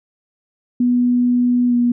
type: tone with pitch glide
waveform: sine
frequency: 245.2 to 241.3 Hz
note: B3 to B3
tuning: -12 to -40 cents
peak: -12 dBFS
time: 0.8-1.92 s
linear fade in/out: 5 ms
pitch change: -28 cents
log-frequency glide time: 1.68-1.74 s
effects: none